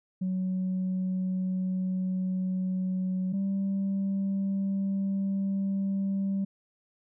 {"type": "tone pair in turn", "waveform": "sine", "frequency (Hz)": [185.8, 195.32], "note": ["F#3", "G3"], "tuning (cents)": [7, -6], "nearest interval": "minor second", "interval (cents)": 87, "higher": "second", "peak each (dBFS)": [-25, -24], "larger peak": "second", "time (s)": [[0.21, 3.33], [3.33, 6.45]], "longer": "neither", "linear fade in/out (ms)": 10, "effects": ["tanh soft clip ceiling -24 dBFS"]}